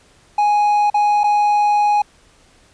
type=tone with dropouts; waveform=triangle; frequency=830.6 Hz; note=G#5; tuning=in tune; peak=-10 dBFS; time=0.38-2.02 s; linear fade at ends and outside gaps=5 ms; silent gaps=0.901-0.942 / 1.235-1.24 s; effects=pink hiss -52 dBFS RMS until 2.73 s + resampled to 22050 Hz